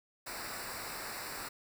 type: noise with comb filter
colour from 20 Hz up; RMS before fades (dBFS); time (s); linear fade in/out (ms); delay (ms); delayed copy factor
pink; -42; 0.26-1.49; 10; 0.31; -0.8
effects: none